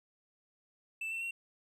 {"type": "tone with pitch steps", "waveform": "triangle", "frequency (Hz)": [2648, 2690, 2732], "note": ["E7", "E7", "F7"], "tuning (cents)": [7, 34, -39], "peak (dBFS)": -34, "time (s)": [1.01, 1.31], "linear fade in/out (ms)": 5, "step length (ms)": 100, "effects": []}